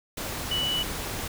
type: tone in noise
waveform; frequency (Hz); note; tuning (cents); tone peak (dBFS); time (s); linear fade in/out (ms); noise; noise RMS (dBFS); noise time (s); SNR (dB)
sine; 2960; F#7; 0; -25; 0.51-0.83; 5; pink; -33; 0.17-1.28; +5
effects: none